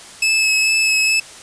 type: tone with vibrato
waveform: sawtooth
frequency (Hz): 2595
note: E7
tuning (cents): -28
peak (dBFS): -10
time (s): 0.22-1.2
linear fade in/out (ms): 5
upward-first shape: sine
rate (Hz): 2.3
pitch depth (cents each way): 15
effects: white hiss -38 dBFS RMS until 1.42 s + resampled to 22050 Hz